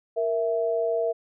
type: tone pair together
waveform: sine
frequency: 466.2 / 659.3 Hz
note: A#4 / E5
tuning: 0 / 0 cents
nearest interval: tritone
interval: 600 cents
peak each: -25 dBFS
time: 0.16-1.13 s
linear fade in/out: 20 ms
effects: none